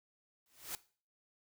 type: noise with exponential growth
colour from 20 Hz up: white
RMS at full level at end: -38 dBFS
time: 0.46-0.75 s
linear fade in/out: 1 ms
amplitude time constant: 62 ms
effects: noise-tail reverb RT60 0.4 s tail -18 dB re dry